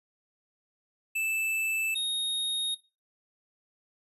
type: tone pair in turn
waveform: square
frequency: 2637 / 3729 Hz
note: E7 / A#7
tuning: 0 / 0 cents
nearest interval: tritone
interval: 600 cents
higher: second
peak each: -28 dBFS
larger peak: neither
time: 1.15-1.95 / 1.95-2.75 s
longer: neither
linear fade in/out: 10 ms
effects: noise-tail reverb RT60 0.3 s tail -21 dB re dry + resampled to 32000 Hz